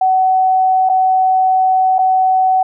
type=tone with dropouts; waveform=sine; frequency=752 Hz; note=F#5; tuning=28 cents sharp; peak=-9 dBFS; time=0.01-2.63 s; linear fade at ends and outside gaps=5 ms; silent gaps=0.891-0.896 / 1.984-1.989 s; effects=none